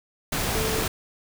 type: tone in noise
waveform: sine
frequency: 440 Hz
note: A4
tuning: in tune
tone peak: -29 dBFS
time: 0.55-0.83 s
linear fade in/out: 5 ms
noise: pink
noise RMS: -26 dBFS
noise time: 0.32-0.88 s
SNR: -6 dB
effects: none